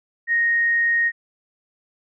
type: tone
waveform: sine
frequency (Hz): 1864.7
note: A#6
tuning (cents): 0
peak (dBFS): -16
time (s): 0.27-1.12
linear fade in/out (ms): 50
effects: none